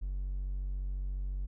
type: tone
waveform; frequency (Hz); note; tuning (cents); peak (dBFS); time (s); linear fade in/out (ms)
triangle; 47.17; F#1; +34; -30; 0.01-1.47; 20
effects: tanh soft clip ceiling -26 dBFS